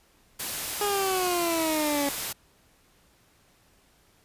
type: noise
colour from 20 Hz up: white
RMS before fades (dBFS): -32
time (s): 0.39-2.33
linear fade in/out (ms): 10
type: exponential sweep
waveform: 20% pulse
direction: down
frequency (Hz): 415.3 to 279.6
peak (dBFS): -20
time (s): 0.81-2.09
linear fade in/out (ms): 2
effects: pink hiss -62 dBFS RMS until 4.24 s + resampled to 32000 Hz